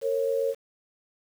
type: tone pair together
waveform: sine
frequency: 458.1 / 546 Hz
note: A#4 / C#5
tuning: -30 / -26 cents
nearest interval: minor third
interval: 304 cents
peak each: -26 dBFS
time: 0.01-0.55 s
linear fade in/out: 50 ms
effects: 8-bit